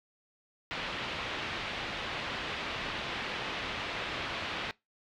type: low-pass noise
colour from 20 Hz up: white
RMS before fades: -37 dBFS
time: 0.71-4.71 s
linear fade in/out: 0 ms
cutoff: 3400 Hz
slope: 24 dB/octave
effects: noise-tail reverb RT60 0.2 s tail -22 dB re dry